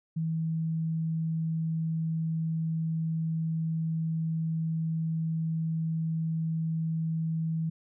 sine tone, 161.6 Hz, E3, 34 cents flat, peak -27 dBFS, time 0.16-7.7 s, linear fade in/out 10 ms, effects none

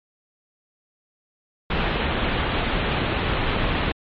pink low-pass noise, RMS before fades -23 dBFS, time 1.7-3.92 s, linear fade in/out 5 ms, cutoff 3600 Hz, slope 48 dB/octave, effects MP3 32 kbps

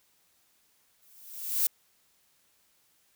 violet noise with exponential growth, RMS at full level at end -23 dBFS, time 1.02-1.67 s, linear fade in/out 5 ms, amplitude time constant 140 ms, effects white hiss -68 dBFS RMS until 3.15 s

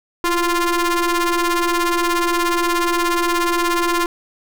sawtooth ring-modulated tone, 349.2 Hz, F4, in tune, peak -9 dBFS, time 0.24-4.06 s, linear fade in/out 2 ms, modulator 690 Hz, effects none

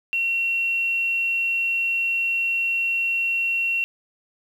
sine tone with quantisation, 2730 Hz, F7, 40 cents flat, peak -20 dBFS, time 0.13-3.84 s, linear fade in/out 0 ms, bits 8, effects none

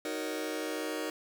sawtooth chord, D# minor seventh, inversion none, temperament just, 311.1 / 373.4 / 466.7 / 560 Hz, D#4 / F#4 / A#4 / C#5, 0 / +16 / +2 / +18 cents, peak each -33 / -37 / -34 / -37 dBFS, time 0.05-1.1 s, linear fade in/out 2 ms, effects none

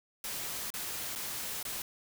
white noise with dropouts, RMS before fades -38 dBFS, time 0.24-1.82 s, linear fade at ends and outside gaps 2 ms, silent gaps 0.704-0.739 / 1.153-1.158 / 1.629-1.651 s, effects none

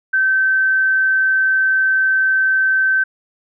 sine tone, 1544 Hz, G6, 27 cents flat, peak -12 dBFS, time 0.13-3.04 s, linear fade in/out 10 ms, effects none

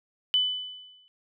sine tone with exponential decay, 3000 Hz, F#7, 23 cents sharp, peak -18 dBFS, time 0.34-1.08 s, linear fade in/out 0 ms, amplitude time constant 160 ms, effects none

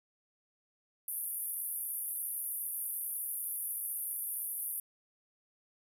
white band-pass noise, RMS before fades -38 dBFS, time 1.08-4.8 s, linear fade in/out 2 ms, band 9700 to 14000 Hz, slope 96 dB/octave, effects none

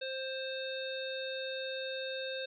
harmonic tone with a mistuned harmonic, 527 Hz, C5, 12 cents sharp, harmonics 1 / 3 / 5 / 7 / 8, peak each -38 / -44 / -46 / -44 / -48 dBFS, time 0.01-2.46 s, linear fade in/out 10 ms, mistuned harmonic 8, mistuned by +41 cents, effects none

